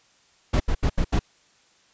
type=noise bursts; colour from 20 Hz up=brown; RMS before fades=-20 dBFS; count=5; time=0.53-1.194 s; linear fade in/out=10 ms; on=72 ms; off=76 ms; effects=white hiss -60 dBFS RMS until 1.93 s + resampled to 16000 Hz